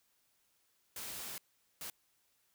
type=noise bursts at uneven times; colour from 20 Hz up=white; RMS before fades=-44 dBFS; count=2; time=0.96-1.38 / 1.81-1.9 s; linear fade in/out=2 ms; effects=white hiss -75 dBFS RMS until 2.54 s